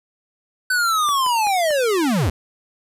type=linear sweep; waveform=square; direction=down; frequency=1523 to 65.41 Hz; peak=-17 dBFS; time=0.7-2.3 s; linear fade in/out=5 ms
type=clicks; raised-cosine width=0.5 ms; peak=-19 dBFS; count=4; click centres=1.089 / 1.264 / 1.47 / 1.707 s
effects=resampled to 32000 Hz + 8-bit